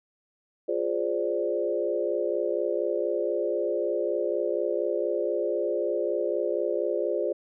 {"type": "chord", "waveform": "sine", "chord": "D half-diminished seventh", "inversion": "first", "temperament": "equal with one note detuned", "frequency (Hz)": [350.8, 415.3, 523.3, 587.3], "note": ["F4", "Ab4", "C5", "D5"], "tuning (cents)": [8, 0, 0, 0], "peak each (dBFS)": -30, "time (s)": [0.68, 7.33], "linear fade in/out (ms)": 10, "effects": []}